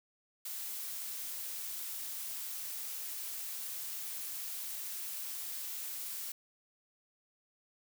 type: noise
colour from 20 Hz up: blue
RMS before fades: -41 dBFS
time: 0.45-6.32 s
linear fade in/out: 5 ms
effects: none